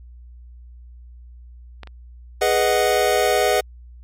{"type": "clicks", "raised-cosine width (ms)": 0.3, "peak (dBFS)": [-19, -24], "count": 2, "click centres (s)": [1.833, 1.873]}
{"type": "chord", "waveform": "square", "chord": "G# minor seventh", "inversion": "none", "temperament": "equal", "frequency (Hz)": [415.3, 493.9, 622.3, 740], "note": ["G#4", "B4", "D#5", "F#5"], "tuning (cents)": [0, 0, 0, 0], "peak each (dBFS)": -22, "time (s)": [2.41, 3.61], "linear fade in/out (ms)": 10}
{"effects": ["added 60 Hz sine -39 dBFS peak until 4.03 s", "MP3 64 kbps"]}